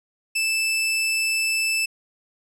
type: tone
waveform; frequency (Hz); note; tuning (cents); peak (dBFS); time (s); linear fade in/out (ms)
sawtooth; 2637; E7; 0; -17; 0.35-1.86; 10
effects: low-pass 12000 Hz 12 dB/octave